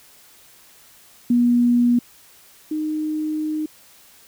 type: tone pair in turn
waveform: sine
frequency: 241.3 / 308.2 Hz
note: B3 / D#4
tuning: -40 / -16 cents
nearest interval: major third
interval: 424 cents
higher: second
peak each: -13 / -21 dBFS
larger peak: first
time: 1.3-1.99 / 2.71-3.66 s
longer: second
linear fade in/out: 5 ms
effects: white hiss -50 dBFS RMS until 4.27 s